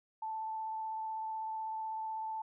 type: tone with vibrato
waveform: sine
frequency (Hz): 880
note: A5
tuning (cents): 0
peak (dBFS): -36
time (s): 0.22-2.42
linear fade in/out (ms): 5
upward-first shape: triangle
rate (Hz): 16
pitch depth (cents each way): 12
effects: none